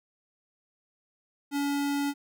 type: tone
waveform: square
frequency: 284.1 Hz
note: C#4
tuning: 43 cents sharp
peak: -27 dBFS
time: 1.51-2.14 s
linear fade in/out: 50 ms
effects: none